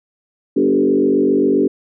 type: tone with frequency modulation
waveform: sine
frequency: 337 Hz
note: E4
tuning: 38 cents sharp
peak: -11 dBFS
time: 0.56-1.68 s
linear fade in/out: 10 ms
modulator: 47.5 Hz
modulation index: 2.1
effects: none